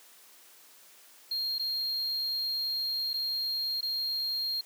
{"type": "tone with dropouts", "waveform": "triangle", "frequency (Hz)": 4223, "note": "C8", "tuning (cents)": 15, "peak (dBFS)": -28, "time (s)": [1.31, 4.61], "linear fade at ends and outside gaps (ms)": 5, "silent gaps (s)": [[1.584, 1.594], [3.133, 3.139], [3.809, 3.827]], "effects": ["white hiss -56 dBFS RMS until 4.65 s", "high-pass 300 Hz 12 dB/octave"]}